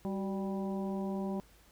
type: harmonic tone with a mistuned harmonic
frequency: 196 Hz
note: G3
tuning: in tune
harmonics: 1 / 2 / 3 / 4 / 5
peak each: -34 / -40 / -44 / -46 / -48 dBFS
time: 0.05-1.4 s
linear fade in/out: 0 ms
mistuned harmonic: 2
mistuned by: -69 cents
effects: added 50 Hz sine -63 dBFS peak until 1.71 s + pink hiss -63 dBFS RMS until 1.71 s